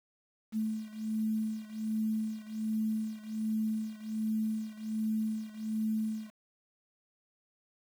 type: beating tone pair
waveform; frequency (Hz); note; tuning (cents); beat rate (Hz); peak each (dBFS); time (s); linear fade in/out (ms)
sine; 217.7 / 219; A3 / A3; -18 / -8; 1.3; -33 / -35; 0.52-6.32; 50
effects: 9-bit